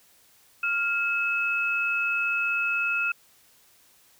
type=tone pair together; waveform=sine; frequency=1398 / 2585 Hz; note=F6 / E7; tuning=+1 / -34 cents; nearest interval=major seventh; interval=1065 cents; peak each=-27 / -25 dBFS; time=0.63-3.12 s; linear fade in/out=5 ms; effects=white hiss -59 dBFS RMS until 4.19 s